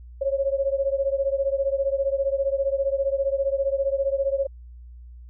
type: beating tone pair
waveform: sine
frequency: 543 / 558 Hz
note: C#5 / C#5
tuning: -36 / +11 cents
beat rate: 15 Hz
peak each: -23 / -25 dBFS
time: 0.21-4.47 s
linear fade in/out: 10 ms
effects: added 60 Hz sine -40 dBFS peak until 5.29 s